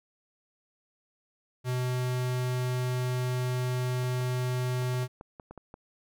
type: tone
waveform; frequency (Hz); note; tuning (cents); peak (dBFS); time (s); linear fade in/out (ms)
square; 125.9; B2; +34; -28; 1.64-5.08; 50
type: clicks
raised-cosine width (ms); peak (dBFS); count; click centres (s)
1; -30; 10; 4.035 / 4.21 / 4.823 / 4.941 / 5.029 / 5.211 / 5.398 / 5.51 / 5.577 / 5.741
effects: none